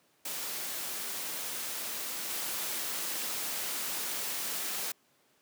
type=noise with level steps; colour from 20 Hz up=white; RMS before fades=-37 / -35 dBFS; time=0.25-4.92 s; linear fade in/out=5 ms; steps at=2.29 s; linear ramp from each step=10 ms; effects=pink hiss -68 dBFS RMS until 5.41 s + high-pass 200 Hz 12 dB/octave